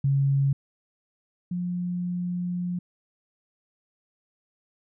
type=tone pair in turn; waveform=sine; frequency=138.2 / 177.61 Hz; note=C#3 / F3; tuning=-5 / +29 cents; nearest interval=major third; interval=434 cents; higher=second; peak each=-19 / -26 dBFS; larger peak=first; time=0.04-0.53 / 1.51-2.79 s; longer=second; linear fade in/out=5 ms; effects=none